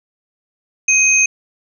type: tone pair together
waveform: sine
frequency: 2517 / 6342 Hz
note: D#7 / G8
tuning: +19 / +19 cents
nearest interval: octave + major third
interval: 1600 cents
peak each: -12 / -13 dBFS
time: 0.88-1.26 s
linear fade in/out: 5 ms
effects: none